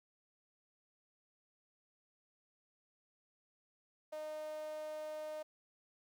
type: tone with high-pass filter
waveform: sawtooth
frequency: 307.3 Hz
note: D#4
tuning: 21 cents flat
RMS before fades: -44 dBFS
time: 4.12-5.43 s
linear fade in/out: 10 ms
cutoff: 650 Hz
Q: 9.7
effects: 13-bit